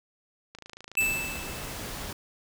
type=click train; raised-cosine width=0.2 ms; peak=-26 dBFS; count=25; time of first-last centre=0.55-1.429 s; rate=27.3 Hz
type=tone with exponential decay; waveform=square; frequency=2636 Hz; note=E7; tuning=1 cent flat; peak=-21 dBFS; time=0.97-1.85 s; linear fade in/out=5 ms; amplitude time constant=190 ms
type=noise; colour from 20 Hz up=pink; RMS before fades=-37 dBFS; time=1-2.13 s; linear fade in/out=5 ms
effects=none